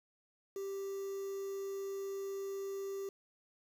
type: tone with quantisation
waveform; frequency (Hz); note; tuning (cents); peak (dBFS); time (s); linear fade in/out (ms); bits
triangle; 392; G4; 0; -36; 0.56-3.09; 2; 9
effects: none